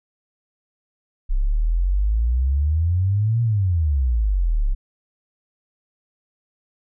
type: exponential two-way sweep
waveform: sine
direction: up then down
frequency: 31.92 to 119 to 31.92 Hz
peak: -16 dBFS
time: 1.29-4.75 s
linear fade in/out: 20 ms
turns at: 3.42 s
effects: none